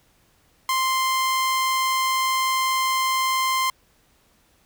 sawtooth tone, 1046.5 Hz, C6, in tune, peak -16 dBFS, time 0.69-3.7 s, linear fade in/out 2 ms, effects pink hiss -61 dBFS RMS until 4.65 s

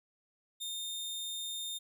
sawtooth tone, 3641 Hz, A#7, 41 cents flat, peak -34 dBFS, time 0.6-1.79 s, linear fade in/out 20 ms, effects none

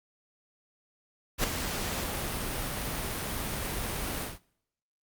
pink noise with ADSR envelope, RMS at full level -25 dBFS, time 1.38-4.39 s, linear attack 58 ms, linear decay 6 ms, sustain -8 dB, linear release 180 ms, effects noise-tail reverb RT60 0.7 s tail -23 dB re dry + Opus 48 kbps

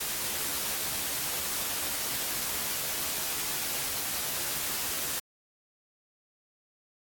white noise with comb filter, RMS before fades -32 dBFS, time 0-5.2 s, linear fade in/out 10 ms, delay 14 ms, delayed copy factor +0.5, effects AAC 64 kbps

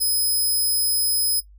5% pulse tone, 5080 Hz, D#8, 35 cents sharp, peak -12 dBFS, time 0-1.41 s, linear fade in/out 20 ms, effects noise-tail reverb RT60 0.1 s tail -18 dB re dry + added 50 Hz sine -45 dBFS peak until 1.58 s

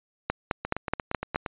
two click trains, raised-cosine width 0.5 ms, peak -9 / -15 dBFS, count 6 / 8, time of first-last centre 0.3-1.359 / 0.65-1.462 s, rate 4.72 / 8.62 Hz, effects resampled to 8000 Hz

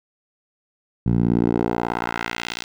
10% pulse tone with band-pass filter sweep, 58.27 Hz, A#1, in tune, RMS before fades -22 dBFS, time 1.06-2.64 s, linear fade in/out 5 ms, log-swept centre 130 to 4400 Hz, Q 1.2, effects none

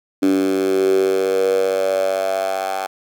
10% pulse tone with high-pass filter sweep, 95.5 Hz, G2, 45 cents flat, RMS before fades -18 dBFS, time 0.22-2.87 s, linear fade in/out 10 ms, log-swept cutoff 290 to 810 Hz, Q 7.1, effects none

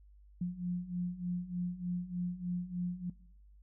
sine beating tone pair, 175.6 / 178.9 Hz, F3 / F3, +10 / +42 cents, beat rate 3.3 Hz, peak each -39 / -35 dBFS, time 0.41-3.1 s, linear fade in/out 5 ms, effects noise-tail reverb RT60 0.8 s tail -22 dB re dry + added 50 Hz sine -56 dBFS peak until 3.62 s

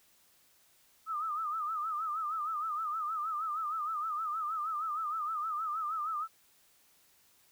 sine tone with vibrato, 1254 Hz, D#6, 13 cents sharp, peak -32 dBFS, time 1.06-6.28 s, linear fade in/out 50 ms, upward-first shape sine, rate 6.4 Hz, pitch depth 100 cents each way, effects white hiss -66 dBFS RMS until 7.51 s

